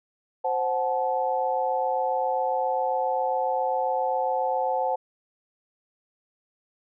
sine chord, F# diminished, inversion second, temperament equal with one note detuned, 523.3 / 740 / 867.4 Hz, C5 / F#5 / A5, 0 / 0 / -25 cents, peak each -27 dBFS, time 0.44-4.96 s, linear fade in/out 10 ms, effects none

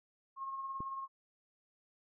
sine tone with tremolo, 1079 Hz, C#6, 47 cents flat, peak -37 dBFS, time 0.36-1.08 s, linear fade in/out 50 ms, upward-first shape sine, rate 18 Hz, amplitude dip 40%
click, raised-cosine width 3 ms, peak -31 dBFS, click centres 0.805 s
effects none

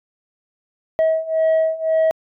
sine beating tone pair, 640 / 641.9 Hz, D#5 / E5, +49 / -46 cents, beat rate 1.9 Hz, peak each -17 / -15 dBFS, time 0.99-2.11 s, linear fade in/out 0 ms, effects tanh soft clip ceiling -12 dBFS

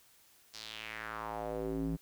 square tone with band-pass filter sweep, 55 Hz, A1, in tune, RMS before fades -39 dBFS, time 0.53-1.97 s, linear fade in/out 20 ms, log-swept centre 5200 to 200 Hz, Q 2.8, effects white hiss -64 dBFS RMS until 2.01 s

